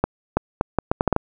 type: accelerating click train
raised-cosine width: 1 ms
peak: -3 dBFS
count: 9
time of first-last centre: 0.04-1.164 s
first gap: 330 ms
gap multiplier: 0.73
effects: none